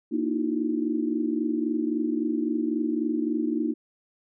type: tone cluster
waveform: sine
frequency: 234.5 / 303.2 / 326.9 / 366.1 Hz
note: A#3 / D#4 / E4 / F#4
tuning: +11 / -45 / -14 / -18 cents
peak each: -29 / -27 / -29 / -35 dBFS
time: 0.11-3.74 s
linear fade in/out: 20 ms
effects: none